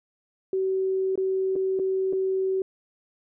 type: tone with dropouts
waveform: sine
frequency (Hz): 380.3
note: F#4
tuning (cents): +48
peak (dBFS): -22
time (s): 0.53-2.62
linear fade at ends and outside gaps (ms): 2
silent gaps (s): 1.156-1.176 / 1.556-1.561 / 1.791-1.796 / 2.127-2.132
effects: none